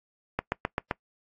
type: click train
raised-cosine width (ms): 0.5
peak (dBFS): -11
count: 5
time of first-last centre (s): 0.39-0.912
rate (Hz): 7.67
effects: noise-tail reverb RT60 0.1 s tail -22 dB re dry + AAC 48 kbps